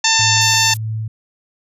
harmonic tone, 894 Hz, A5, 27 cents sharp, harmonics 1 / 2 / 3 / 4 / 5 / 6 / 7 / 8, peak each -20 / -20 / -20 / -20 / -20 / -20 / -20 / -20 dBFS, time 0.04-0.74 s, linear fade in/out 5 ms
sine tone with tremolo, 110 Hz, A2, in tune, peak -19 dBFS, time 0.19-1.08 s, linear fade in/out 5 ms, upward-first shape sine, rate 1.7 Hz, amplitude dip 45%
violet noise, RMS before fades -29 dBFS, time 0.41-0.77 s, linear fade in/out 2 ms
effects resampled to 32000 Hz

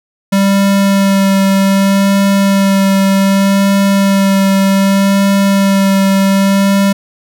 square tone with vibrato, 196 Hz, G3, in tune, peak -8 dBFS, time 0.32-6.93 s, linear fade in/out 10 ms, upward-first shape sine, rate 0.65 Hz, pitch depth 13 cents each way, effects none

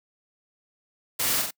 white noise with echo, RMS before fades -26 dBFS, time 1.19-1.42 s, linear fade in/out 10 ms, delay 45 ms, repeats 2, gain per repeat -4 dB, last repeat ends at 1.51 s, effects noise-tail reverb RT60 0.1 s tail -26 dB re dry + high-pass 80 Hz 12 dB/octave

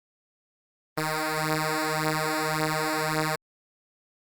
5% pulse beating tone pair, 154.6 / 156.4 Hz, D#3 / D#3, -11 / +9 cents, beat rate 1.8 Hz, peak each -17 / -16 dBFS, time 0.97-3.36 s, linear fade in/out 10 ms, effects Opus 24 kbps

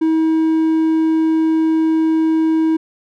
triangle tone, 320 Hz, D#4, 49 cents sharp, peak -10 dBFS, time 0.01-2.77 s, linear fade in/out 10 ms, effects none

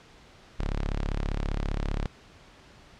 sawtooth tone, 35.11 Hz, C#1, 23 cents sharp, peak -23 dBFS, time 0.59-2.06 s, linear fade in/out 0 ms, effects pink hiss -53 dBFS RMS until 2.99 s + low-pass 5000 Hz 12 dB/octave

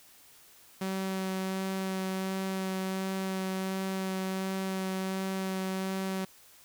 sawtooth tone with vibrato, 190 Hz, F#3, 46 cents sharp, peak -27 dBFS, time 0.81-6.25 s, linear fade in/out 5 ms, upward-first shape sine, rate 1.4 Hz, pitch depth 10 cents each way, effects white hiss -57 dBFS RMS until 6.64 s

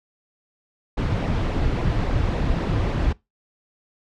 brown noise with flanger, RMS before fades -22 dBFS, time 0.97-3.13 s, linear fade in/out 10 ms, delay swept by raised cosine 0.62 to 5.42 ms, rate 3.6 Hz, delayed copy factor -0.5, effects noise-tail reverb RT60 0.2 s tail -22 dB re dry + low-pass 4000 Hz 12 dB/octave

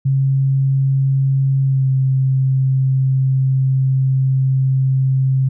sine tone with pitch glide, 135.3 to 132.67 Hz, C#3 to C3, -42 to +24 cents, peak -12 dBFS, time 0.05-5.49 s, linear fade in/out 10 ms, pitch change -34 cents, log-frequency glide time 1.64-1.88 s, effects none

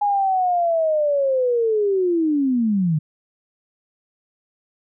sine linear sweep, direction down, 830 to 146.83 Hz, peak -16 dBFS, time 0.01-2.99 s, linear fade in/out 10 ms, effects none

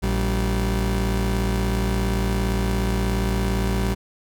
30% pulse tone pair together, 57.2 / 192.4 Hz, A#1 / G3, -32 / -32 cents, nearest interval octave + major sixth, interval 2100 cents, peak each -19 / -22 dBFS, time 0.02-3.95 s, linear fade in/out 20 ms, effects none

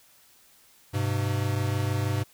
square tone pair together, 101.36 / 127.7 Hz, G#2 / C3, -42 / -42 cents, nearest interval major third, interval 400 cents, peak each -27 / -30 dBFS, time 0.93-2.24 s, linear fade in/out 20 ms, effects white hiss -58 dBFS RMS until 2.33 s

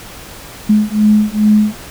sine beating tone pair, 210.8 / 213.2 Hz, G#3 / G#3, +26 / +46 cents, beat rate 2.4 Hz, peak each -11 dBFS, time 0.69-1.75 s, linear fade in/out 10 ms, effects pink hiss -33 dBFS RMS until 1.9 s

